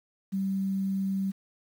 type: tone with quantisation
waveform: sine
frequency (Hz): 193.5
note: G3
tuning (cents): -22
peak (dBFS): -26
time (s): 0.32-1.32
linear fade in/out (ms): 20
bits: 9
effects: none